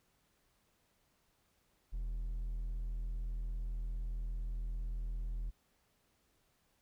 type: tone with hard clipping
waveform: triangle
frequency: 41.2 Hz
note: E1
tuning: in tune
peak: -37 dBFS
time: 1.92-5.51 s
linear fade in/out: 20 ms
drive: 6 dB
effects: pink hiss -75 dBFS RMS until 6.81 s

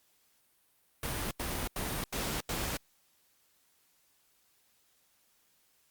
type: noise bursts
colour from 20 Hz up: pink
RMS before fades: -35 dBFS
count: 5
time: 1.03-2.77 s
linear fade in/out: 2 ms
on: 280 ms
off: 85 ms
effects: white hiss -70 dBFS RMS until 5.9 s + Opus 48 kbps

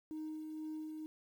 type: tone with tremolo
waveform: sine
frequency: 311.1 Hz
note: D#4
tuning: in tune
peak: -38 dBFS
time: 0.11-1.06 s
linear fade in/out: 0 ms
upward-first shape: sine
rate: 2.1 Hz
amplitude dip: 35%
effects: tanh soft clip ceiling -38 dBFS + 11-bit

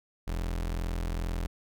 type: tone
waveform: 35% pulse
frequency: 42.33 Hz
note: E1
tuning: 47 cents sharp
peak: -28 dBFS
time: 0.27-1.47 s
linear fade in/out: 10 ms
effects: none

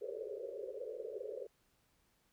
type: band-pass noise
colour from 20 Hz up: pink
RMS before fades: -44 dBFS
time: 0.01-1.47 s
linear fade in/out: 10 ms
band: 390 to 560 Hz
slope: 96 dB/octave
effects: pink hiss -75 dBFS RMS until 2.32 s

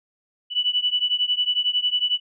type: beating tone pair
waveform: sine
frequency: 2960 / 2971 Hz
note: F#7 / F#7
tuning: 0 / +6 cents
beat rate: 11 Hz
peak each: -22 / -23 dBFS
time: 0.5-2.2 s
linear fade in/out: 50 ms
effects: none

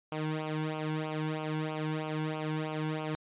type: tone with flanger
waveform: sawtooth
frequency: 155.3 Hz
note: D#3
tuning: 3 cents flat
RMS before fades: -34 dBFS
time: 0.12-3.15 s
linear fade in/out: 0 ms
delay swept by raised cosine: 0.53 to 1.63 ms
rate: 3.1 Hz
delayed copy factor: -0.8
effects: resampled to 8000 Hz

